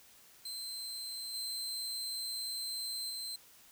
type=tone with level steps; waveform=sawtooth; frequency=4109 Hz; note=C8; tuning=32 cents flat; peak=-37 / -34 / -36 dBFS; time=0.45-3.36 s; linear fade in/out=5 ms; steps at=1.33 / 3.09 s; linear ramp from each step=20 ms; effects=white hiss -60 dBFS RMS until 3.71 s